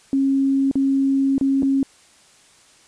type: tone with dropouts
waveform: sine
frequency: 271.9 Hz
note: C#4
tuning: 33 cents flat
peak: -15 dBFS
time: 0.13-1.83 s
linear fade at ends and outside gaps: 1 ms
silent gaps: 0.713-0.755 / 1.381-1.411 / 1.623-1.63 s
effects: white hiss -52 dBFS RMS until 2.87 s + resampled to 22050 Hz